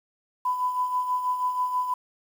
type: tone with tremolo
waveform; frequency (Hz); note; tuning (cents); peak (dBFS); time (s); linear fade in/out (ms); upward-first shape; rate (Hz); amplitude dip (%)
sine; 1000; B5; +21; -21; 0.45-1.94; 5; sine; 6.2; 55
effects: 8-bit